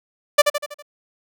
sawtooth tone with echo, 587.3 Hz, D5, in tune, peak -4 dBFS, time 0.38-0.42 s, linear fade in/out 10 ms, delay 81 ms, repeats 5, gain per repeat -6 dB, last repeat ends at 0.825 s, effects none

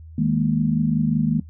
sine chord, D# suspended fourth, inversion none, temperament equal with one note detuned, 157.28 / 207.7 / 233.1 Hz, D#3 / G#3 / A#3, +19 / 0 / 0 cents, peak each -21 / -23 / -21 dBFS, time 0.18-1.4 s, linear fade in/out 5 ms, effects noise-tail reverb RT60 0.1 s tail -17 dB re dry + added 80 Hz sine -38 dBFS peak until 1.49 s

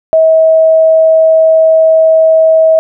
sine tone, 642 Hz, E5, 46 cents flat, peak -3 dBFS, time 0.13-2.79 s, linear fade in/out 0 ms, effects none

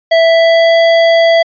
square tone with pitch glide, 659.3 to 665 Hz, E5 to E5, 0 to +15 cents, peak -6 dBFS, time 0.11-1.43 s, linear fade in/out 10 ms, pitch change +15 cents, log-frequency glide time 0.22-0.79 s, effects resampled to 11025 Hz

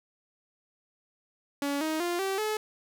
sawtooth tone with pitch steps, 283.2 / 314.2 / 348.7 / 386.9 / 429.3 Hz, C#4 / D#4 / F4 / G4 / A4, +37 / +17 / -3 / -23 / -43 cents, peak -24 dBFS, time 1.62-2.57 s, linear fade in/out 2 ms, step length 190 ms, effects none

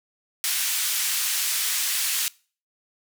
white band-pass noise, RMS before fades -25 dBFS, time 0.44-2.28 s, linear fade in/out 0 ms, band 1800 to 14000 Hz, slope 12 dB/octave, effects noise-tail reverb RT60 0.4 s tail -23 dB re dry

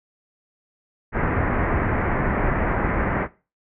pink low-pass noise, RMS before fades -22 dBFS, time 1.12-3.28 s, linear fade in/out 50 ms, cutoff 2100 Hz, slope 48 dB/octave, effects noise-tail reverb RT60 0.3 s tail -18 dB re dry

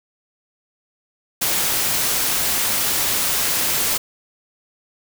white noise, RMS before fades -20 dBFS, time 1.41-3.98 s, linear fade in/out 10 ms, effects none

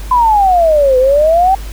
sine exponential two-way sweep, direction down then up, 1023 to 502 to 787 Hz, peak -6 dBFS, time 0.11-1.55 s, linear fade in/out 5 ms, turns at 0.98 s, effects added 50 Hz sine -22 dBFS peak until 1.72 s + pink hiss -34 dBFS RMS until 1.72 s

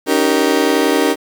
35% pulse chord, Eb dominant seventh, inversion third, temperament just, 280 / 311.1 / 388.9 / 466.7 Hz, Db4 / Eb4 / G4 / Bb4, +18 / 0 / -14 / +2 cents, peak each -16 dBFS, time 0.06-1.16 s, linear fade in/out 50 ms, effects 7-bit

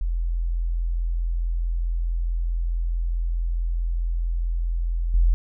sine tone with level steps, 42.32 Hz, E1, 46 cents sharp, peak -21 / -14 dBFS, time 0.01-5.34 s, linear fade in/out 0 ms, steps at 5.14 s, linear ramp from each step 5 ms, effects none

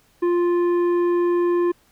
sine tone with tanh clipping, 349.2 Hz, F4, in tune, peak -18 dBFS, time 0.22-1.72 s, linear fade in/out 10 ms, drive 9 dB, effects pink hiss -59 dBFS RMS until 1.91 s

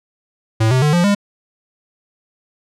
square tone with pitch steps, 111.1 / 129.1 / 150.02 / 174.33 / 202.6 Hz, A2 / C3 / D3 / F3 / G#3, +17 / -23 / +37 / -3 / -43 cents, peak -12 dBFS, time 0.6-1.15 s, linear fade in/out 10 ms, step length 110 ms, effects low-pass 9000 Hz 12 dB/octave

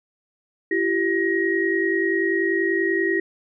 sine tone cluster, 337.1 / 387.4 / 1888 Hz, E4 / G4 / A#6, +39 / -20 / +22 cents, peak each -23 dBFS, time 0.71-3.2 s, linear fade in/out 5 ms, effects none

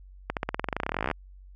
accelerating click train, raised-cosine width 0.5 ms, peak -12 dBFS, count 26, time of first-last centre 0.3-1.113 s, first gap 68 ms, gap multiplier 0.93, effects added 47 Hz sine -46 dBFS peak until 1.55 s

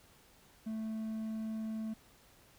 triangle tone, 220 Hz, A3, in tune, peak -34 dBFS, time 0.66-1.94 s, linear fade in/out 10 ms, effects pink hiss -63 dBFS RMS until 2.58 s

